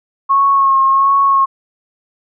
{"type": "tone with vibrato", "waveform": "sine", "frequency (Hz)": 1091, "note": "C#6", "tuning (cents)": -28, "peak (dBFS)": -8, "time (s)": [0.29, 1.46], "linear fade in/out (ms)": 20, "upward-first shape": "sine", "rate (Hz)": 1.4, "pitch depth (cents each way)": 25, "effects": []}